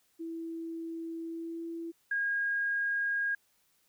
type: tone with pitch glide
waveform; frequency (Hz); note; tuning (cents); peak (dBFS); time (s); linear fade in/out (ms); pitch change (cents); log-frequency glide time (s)
sine; 329.6 to 333.2; E4 to E4; 0 to +19; -36; 0.19-1.92; 20; +19; 1.23-1.65
type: tone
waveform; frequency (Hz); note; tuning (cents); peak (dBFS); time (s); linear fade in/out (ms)
sine; 1630; G#6; -33; -28; 2.11-3.35; 5
effects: white hiss -71 dBFS RMS until 3.88 s